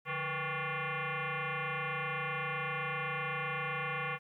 sine tone with frequency modulation, 493.9 Hz, B4, in tune, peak -33 dBFS, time 0.05-4.19 s, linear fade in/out 50 ms, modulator 320 Hz, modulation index 6.7, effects 12-bit

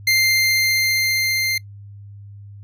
25% pulse tone with level ramp, 2095 Hz, C7, 2 cents sharp, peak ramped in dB -10 to -15 dBFS, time 0.07-1.58 s, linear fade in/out 5 ms, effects noise-tail reverb RT60 0.1 s tail -22 dB re dry + added 101 Hz sine -36 dBFS peak until 2.63 s

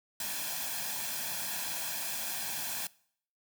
white noise with comb filter, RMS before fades -36 dBFS, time 0.2-2.87 s, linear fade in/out 2 ms, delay 1.2 ms, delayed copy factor +0.65, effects noise-tail reverb RT60 0.6 s tail -22 dB re dry + high-pass 150 Hz 12 dB/octave

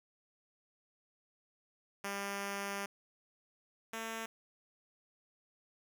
5% pulse tone pair in turn, 199.4 / 225 Hz, G3 / A3, +30 / +39 cents, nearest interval major second, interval 209 cents, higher second, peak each -26 / -28 dBFS, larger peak first, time 2.04-2.86 / 3.93-4.26 s, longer first, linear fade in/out 5 ms, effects none

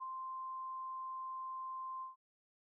sine tone with ADSR envelope, 1045 Hz, C6, 2 cents flat, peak -39 dBFS, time 0-2.16 s, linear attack 27 ms, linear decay 12 ms, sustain -2 dB, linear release 140 ms, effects none

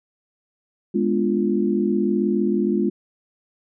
sine chord, G# diminished seventh, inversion none, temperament equal, 207.7 / 246.9 / 293.7 / 349.2 Hz, G#3 / B3 / D4 / F4, 0 / 0 / 0 / 0 cents, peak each -21 / -25 / -27 / -22 dBFS, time 0.94-2.9 s, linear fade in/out 10 ms, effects none

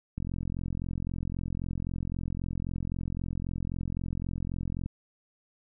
click train, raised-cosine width 5 ms, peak -21 dBFS, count 206, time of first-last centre 0.18-4.86 s, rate 43.8 Hz, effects none

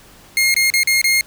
sawtooth tone with dropouts, 2138 Hz, C7, 37 cents sharp, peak -9 dBFS, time 0.37-1.21 s, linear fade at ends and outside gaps 1 ms, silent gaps 0.542-0.564 / 0.702-0.738 / 0.833-0.873 / 1.015-1.042 s, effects pink hiss -45 dBFS RMS until 1.26 s

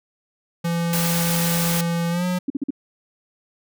square tone with pitch glide, 169.5 to 180.62 Hz, E3 to F#3, +49 to -41 cents, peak -21 dBFS, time 0.64-2.39 s, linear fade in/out 10 ms, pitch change +110 cents, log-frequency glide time 2.1-2.25 s
white noise, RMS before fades -25 dBFS, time 0.93-1.81 s, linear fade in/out 2 ms
sine tone bursts, 277.2 Hz, C#4, in tune, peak -19 dBFS, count 4, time 2.48-2.706 s, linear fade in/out 5 ms, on 22 ms, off 46 ms
effects none

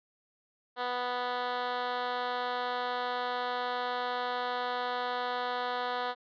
10% pulse tone with high-pass filter, 246.9 Hz, B3, in tune, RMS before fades -33 dBFS, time 0.76-6.15 s, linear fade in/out 50 ms, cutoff 570 Hz, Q 1.1, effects resampled to 11025 Hz

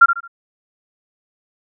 sine tone with echo, 1382 Hz, F6, 19 cents flat, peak -3 dBFS, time 0.01-0.06 s, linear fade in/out 10 ms, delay 73 ms, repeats 3, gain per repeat -10 dB, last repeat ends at 0.279 s, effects none

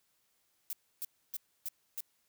violet noise bursts, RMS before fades -38 dBFS, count 5, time 0.7-2.005 s, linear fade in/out 0 ms, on 29 ms, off 290 ms, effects white hiss -75 dBFS RMS until 2.28 s

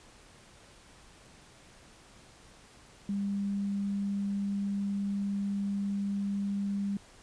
sine tone, 200 Hz, G3, 35 cents sharp, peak -29 dBFS, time 3.09-6.97 s, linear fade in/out 2 ms, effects pink hiss -56 dBFS RMS until 7.22 s + resampled to 22050 Hz

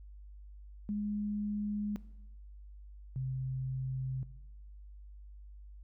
sine tone pair in turn, 207.7 / 130.84 Hz, G#3 / C3, 0 / 0 cents, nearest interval minor sixth, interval 800 cents, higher first, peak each -32 / -33 dBFS, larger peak first, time 0.89-1.96 / 3.16-4.23 s, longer neither, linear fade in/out 0 ms, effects noise-tail reverb RT60 0.9 s tail -17 dB re dry + added 50 Hz sine -48 dBFS peak until 5.83 s

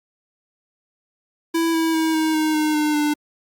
square tone with pitch steps, 330.6 / 325.7 / 320.8 / 316 / 311.3 / 306.7 / 302.1 / 297.6 Hz, E4 / E4 / E4 / D#4 / D#4 / D#4 / D4 / D4, +5 / -21 / -47 / +27 / +1 / -25 / +49 / +23 cents, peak -18 dBFS, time 1.54-3.14 s, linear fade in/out 10 ms, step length 200 ms, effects Opus 48 kbps

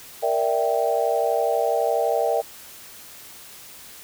sine chord, E half-diminished seventh, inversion second, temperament equal, 466.2 / 587.3 / 659.3 / 784 Hz, Bb4 / D5 / E5 / G5, 0 / 0 / 0 / 0 cents, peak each -24 / -25 / -24 / -25 dBFS, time 0.22-2.42 s, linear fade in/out 20 ms, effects white hiss -43 dBFS RMS until 4.03 s

